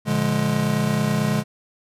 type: chord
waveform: square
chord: Bb dominant seventh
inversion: none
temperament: just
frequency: 116.54 / 145.68 / 174.81 / 209.8 Hz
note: Bb2 / D3 / F3 / Ab3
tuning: 0 / -14 / +2 / +18 cents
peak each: -29 / -24 / -29 / -23 dBFS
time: 0.05-1.44 s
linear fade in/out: 50 ms
effects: resampled to 32000 Hz